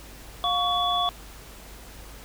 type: tone cluster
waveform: sine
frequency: 710 / 1123 / 3428 Hz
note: F5 / C#6 / A7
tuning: +28 / +22 / -46 cents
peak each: -26 dBFS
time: 0.44-1.09 s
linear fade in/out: 0 ms
effects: added 50 Hz sine -45 dBFS peak until 2.24 s + pink hiss -46 dBFS RMS until 2.24 s